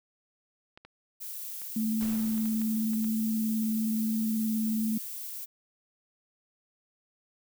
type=clicks; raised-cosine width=0.3 ms; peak=-32 dBFS; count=9; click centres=0.775 / 0.85 / 1.618 / 2.131 / 2.379 / 2.457 / 2.617 / 2.934 / 3.045 s
type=noise; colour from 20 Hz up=violet; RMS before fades=-39 dBFS; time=1.2-5.46 s; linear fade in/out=20 ms
type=tone with vibrato; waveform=sine; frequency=220 Hz; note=A3; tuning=in tune; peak=-26 dBFS; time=1.76-4.98 s; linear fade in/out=5 ms; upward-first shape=square; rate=19 Hz; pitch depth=16 cents each way
type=noise with exponential decay; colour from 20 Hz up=pink; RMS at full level=-42 dBFS; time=2.01-3.35 s; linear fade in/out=0 ms; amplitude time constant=290 ms
effects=none